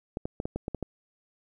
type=clicks; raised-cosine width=2 ms; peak=-18 dBFS; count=8; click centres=0.171 / 0.255 / 0.401 / 0.455 / 0.56 / 0.681 / 0.747 / 0.827 s; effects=10-bit